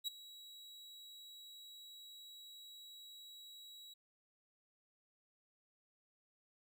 40% pulse tone with ADSR envelope, 3883 Hz, B7, 30 cents flat, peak -34 dBFS, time 0.04-3.94 s, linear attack 35 ms, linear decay 12 ms, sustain -18 dB, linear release 9 ms, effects none

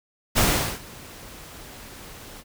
pink noise with ADSR envelope, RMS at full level -18 dBFS, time 0.35-2.44 s, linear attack 28 ms, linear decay 410 ms, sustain -24 dB, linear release 45 ms, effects none

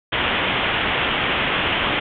white low-pass noise, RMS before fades -21 dBFS, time 0.12-2 s, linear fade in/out 10 ms, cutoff 3400 Hz, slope 96 dB/octave, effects none

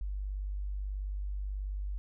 sine tone, 49.22 Hz, G1, 8 cents sharp, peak -33 dBFS, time 0.01-1.98 s, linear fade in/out 0 ms, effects none

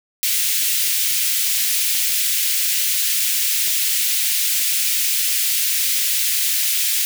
white high-pass noise, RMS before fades -19 dBFS, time 0.23-7.05 s, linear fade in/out 0 ms, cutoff 2100 Hz, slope 24 dB/octave, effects none

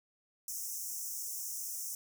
pink high-pass noise, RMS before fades -40 dBFS, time 0.48-1.95 s, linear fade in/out 2 ms, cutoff 5500 Hz, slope 96 dB/octave, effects none

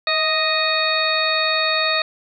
harmonic tone with a mistuned harmonic, 622.3 Hz, D#5, in tune, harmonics 1 / 2 / 3 / 4 / 6 / 7, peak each -24 / -24 / -24 / -24 / -24 / -24 dBFS, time 0.07-2.02 s, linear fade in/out 2 ms, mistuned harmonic 1, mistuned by +37 cents, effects none

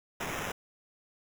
blue noise with sample-and-hold, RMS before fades -36 dBFS, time 0.2-0.52 s, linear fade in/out 5 ms, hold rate 4410 Hz, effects none

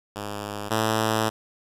5% pulse tone pair in turn, 103.2 / 110.14 Hz, G#2 / A2, -10 / +2 cents, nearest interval minor second, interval 112 cents, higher second, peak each -20 / -10 dBFS, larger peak second, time 0.15-0.7 / 0.7-1.3 s, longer second, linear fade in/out 20 ms, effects resampled to 32000 Hz + 8-bit

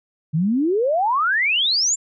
sine exponential sweep, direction up, 146.83 to 7450 Hz, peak -16 dBFS, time 0.33-1.96 s, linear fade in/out 20 ms, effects none

